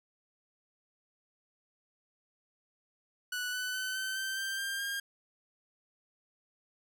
sawtooth tone with pitch steps, 1480 / 1498.1 / 1516.3 / 1534.8 / 1553.6 / 1572.5 / 1591.7 / 1611.2 Hz, F#6 / F#6 / F#6 / G6 / G6 / G6 / G6 / G6, 0 / +21 / +42 / -37 / -16 / +5 / +26 / +47 cents, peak -30 dBFS, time 3.32-5 s, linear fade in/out 5 ms, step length 210 ms, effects none

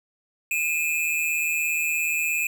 square tone pair together, 2441 / 2598 Hz, D#7 / E7, -34 / -26 cents, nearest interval minor second, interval 108 cents, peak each -26 dBFS, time 0.51-2.47 s, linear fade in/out 2 ms, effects none

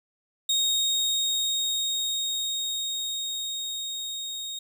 30% pulse tone with level ramp, 3729 Hz, A#7, in tune, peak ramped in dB -19 to -30 dBFS, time 0.49-4.59 s, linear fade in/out 5 ms, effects none

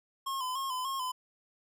square tone with vibrato, 1046.5 Hz, C6, in tune, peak -33 dBFS, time 0.26-1.12 s, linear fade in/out 10 ms, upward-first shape square, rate 3.4 Hz, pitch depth 54 cents each way, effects none

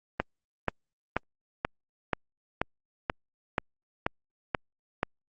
click train, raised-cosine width 0.5 ms, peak -10 dBFS, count 11, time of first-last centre 0.2-5.031 s, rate 2.07 Hz, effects Opus 24 kbps

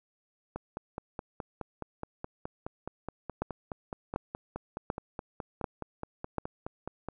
two click trains, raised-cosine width 1 ms, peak -22 / -16 dBFS, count 32 / 5, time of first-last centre 0.56-7.086 / 3.42-6.383 s, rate 4.75 / 1.35 Hz, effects none

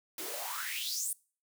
white noise with high-pass filter sweep, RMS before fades -37 dBFS, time 0.18-1.13 s, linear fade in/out 2 ms, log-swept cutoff 280 to 10000 Hz, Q 6.8, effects noise-tail reverb RT60 0.4 s tail -24 dB re dry

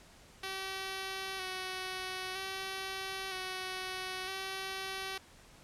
5% pulse tone with vibrato, 378.1 Hz, F#4, 38 cents sharp, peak -26 dBFS, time 0.43-5.18 s, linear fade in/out 5 ms, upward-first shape square, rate 0.52 Hz, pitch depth 24 cents each way, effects pink hiss -58 dBFS RMS until 5.63 s + low-pass 10000 Hz 12 dB/octave

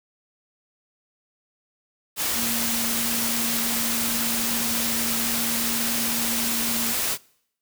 sine tone in noise, 232 Hz, A#3, 8 cents flat, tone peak -30 dBFS, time 2.33-6.95 s, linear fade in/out 50 ms, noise white, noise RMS -25 dBFS, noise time 2.16-7.18 s, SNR -8 dB, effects noise-tail reverb RT60 0.7 s tail -24 dB re dry

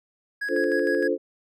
triangle tone with tremolo, 1661.2 Hz, G#6, in tune, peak -24 dBFS, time 0.41-1.08 s, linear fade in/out 10 ms, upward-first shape square, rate 6.5 Hz, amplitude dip 55%
sine chord, D minor seventh, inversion none, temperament equal with one note detuned, 290.6 / 349.2 / 440 / 523.3 Hz, D4 / F4 / A4 / C5, -18 / 0 / 0 / 0 cents, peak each -28 / -26 / -26 / -26 dBFS, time 0.48-1.18 s, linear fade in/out 50 ms
effects none

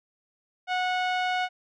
sawtooth tone with low-pass filter, 733 Hz, F#5, 16 cents flat, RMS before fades -27 dBFS, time 0.67-1.49 s, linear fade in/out 50 ms, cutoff 3000 Hz, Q 1.2, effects none

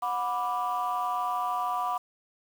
sine chord, B minor, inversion second, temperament equal with one note detuned, 728.5 / 987.8 / 1174.7 Hz, F#5 / B5 / D6, -27 / 0 / 0 cents, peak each -30 dBFS, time 0.02-1.98 s, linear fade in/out 10 ms, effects tanh soft clip ceiling -21 dBFS + 8-bit

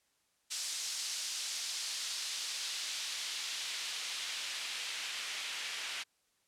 white noise with band-pass filter sweep, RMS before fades -39 dBFS, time 0.5-6.04 s, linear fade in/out 20 ms, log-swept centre 5500 to 2500 Hz, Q 1.1, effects white hiss -75 dBFS RMS until 6.47 s + low-pass 10000 Hz 12 dB/octave

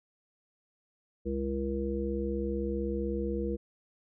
harmonic tone, 67.9 Hz, C#2, 35 cents flat, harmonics 1 / 3 / 5 / 7, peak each -35 / -35 / -35 / -35 dBFS, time 1.25-3.57 s, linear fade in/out 20 ms, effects none

